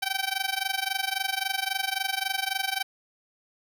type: tone with amplitude modulation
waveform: 10% pulse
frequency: 773 Hz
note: G5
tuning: 24 cents flat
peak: -15 dBFS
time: 0.02-2.83 s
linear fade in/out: 10 ms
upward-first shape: sine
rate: 23.7 Hz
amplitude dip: 90%
effects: none